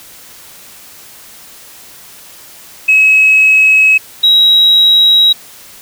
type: tone pair in turn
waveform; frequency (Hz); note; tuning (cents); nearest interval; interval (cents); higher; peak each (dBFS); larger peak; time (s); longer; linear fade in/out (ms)
sine; 2565 / 3843; E7 / B7; -48 / -48; perfect fifth; 700; second; -3; neither; 2.88-3.98 / 4.23-5.33; neither; 10
effects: tanh soft clip ceiling 0 dBFS + white hiss -36 dBFS RMS until 5.81 s